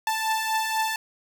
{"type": "beating tone pair", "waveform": "sawtooth", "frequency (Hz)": [878, 882.1], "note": ["A5", "A5"], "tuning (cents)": [-4, 4], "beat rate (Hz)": 4.1, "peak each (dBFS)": [-26, -21], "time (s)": [0.07, 0.96], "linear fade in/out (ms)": 2, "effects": []}